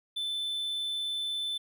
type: tone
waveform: triangle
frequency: 3523 Hz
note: A7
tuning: 1 cent sharp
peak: -29 dBFS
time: 0.16-1.58 s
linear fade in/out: 10 ms
effects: none